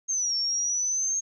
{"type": "exponential two-way sweep", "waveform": "sine", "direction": "down then up", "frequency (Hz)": [6470, 5440, 6470], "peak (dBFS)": -24, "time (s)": [0.08, 1.21], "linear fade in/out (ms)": 20, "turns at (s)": 0.36, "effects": []}